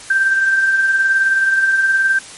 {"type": "tone with tremolo", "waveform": "sine", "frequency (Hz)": 1568, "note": "G6", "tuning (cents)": 0, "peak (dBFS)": -9, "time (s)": [0.1, 2.19], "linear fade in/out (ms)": 5, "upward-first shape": "triangle", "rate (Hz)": 19, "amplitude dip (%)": 45, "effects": ["white hiss -35 dBFS RMS until 2.37 s", "MP3 48 kbps"]}